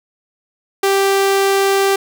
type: tone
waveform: sawtooth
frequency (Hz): 392.1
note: G4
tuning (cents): 0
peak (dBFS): -8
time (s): 0.83-1.96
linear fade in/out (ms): 5
effects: none